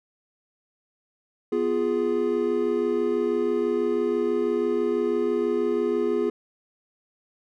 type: chord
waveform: triangle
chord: F diminished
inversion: second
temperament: equal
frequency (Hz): 246.9 / 349.2 / 415.3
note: Cb4 / F4 / Ab4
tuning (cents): 0 / 0 / 0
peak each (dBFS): -27 / -24 / -22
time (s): 1.52-6.3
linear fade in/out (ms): 5
effects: none